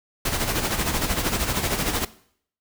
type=noise with tremolo; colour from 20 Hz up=pink; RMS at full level=-22 dBFS; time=0.25-2.05 s; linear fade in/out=5 ms; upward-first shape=sine; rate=13 Hz; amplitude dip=60%; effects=noise-tail reverb RT60 0.6 s tail -18 dB re dry